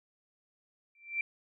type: tone with exponential growth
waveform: sine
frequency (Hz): 2349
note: D7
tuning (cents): 0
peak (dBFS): -26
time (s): 0.95-1.21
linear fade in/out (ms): 2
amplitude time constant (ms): 56
effects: none